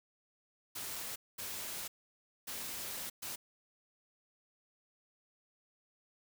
white noise bursts at uneven times, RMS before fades -42 dBFS, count 4, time 0.75-1.16 / 1.38-1.88 / 2.47-3.1 / 3.22-3.36 s, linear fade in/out 10 ms, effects none

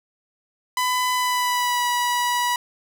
sawtooth tone with pitch glide, 1002 to 974 Hz, B5 to B5, +25 to -24 cents, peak -16 dBFS, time 0.77-2.56 s, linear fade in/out 2 ms, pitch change -49 cents, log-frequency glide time 1.14-1.86 s, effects none

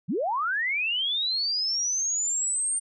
sine linear sweep, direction up, 130.81 to 8870 Hz, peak -24 dBFS, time 0.08-2.8 s, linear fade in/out 20 ms, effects none

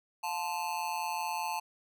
square tone with amplitude modulation, 876 Hz, A5, 8 cents flat, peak -29 dBFS, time 0.23-1.6 s, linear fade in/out 10 ms, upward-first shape sine, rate 165 Hz, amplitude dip 90%, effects none

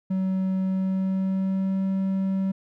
triangle tone with pitch glide, 188.9 to 191.98 Hz, F#3 to G3, +36 to -36 cents, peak -20 dBFS, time 0.1-2.52 s, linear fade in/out 10 ms, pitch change +28 cents, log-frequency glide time 0.61-1.84 s, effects none

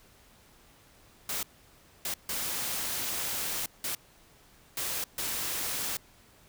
white noise bursts at uneven times, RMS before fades -33 dBFS, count 6, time 1.29-1.43 / 2.05-2.14 / 2.29-3.66 / 3.84-3.95 / 4.77-5.04 / 5.18-5.97 s, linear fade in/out 2 ms, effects pink hiss -59 dBFS RMS until 6.48 s

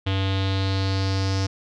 square tone with low-pass filter sweep, 96.4 Hz, G2, 28 cents flat, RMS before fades -23 dBFS, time 0.06-1.47 s, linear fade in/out 10 ms, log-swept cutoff 3300 to 5400 Hz, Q 4.2, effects none

